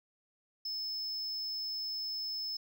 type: tone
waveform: triangle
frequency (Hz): 5230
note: E8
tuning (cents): -15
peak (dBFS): -34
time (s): 0.65-2.57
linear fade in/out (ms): 5
effects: none